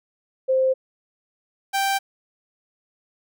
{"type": "tone pair in turn", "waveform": ["sine", "sawtooth"], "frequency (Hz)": [523.3, 784.1], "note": ["C5", "G5"], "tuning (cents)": [0, 0], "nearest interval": "perfect fifth", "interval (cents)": 700, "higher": "second", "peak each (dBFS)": -16, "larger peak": "neither", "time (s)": [[0.48, 0.74], [1.73, 1.99]], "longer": "neither", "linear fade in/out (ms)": 20, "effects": []}